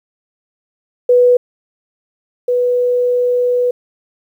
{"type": "tone pair in turn", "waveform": "sine", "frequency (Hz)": [492.3, 492.3], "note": ["B4", "B4"], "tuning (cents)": [-6, -6], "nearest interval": "unison", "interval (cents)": 0, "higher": "neither", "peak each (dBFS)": [-6, -11], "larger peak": "first", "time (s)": [[1.09, 1.37], [2.48, 3.71]], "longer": "second", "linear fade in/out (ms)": 5, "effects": ["8-bit"]}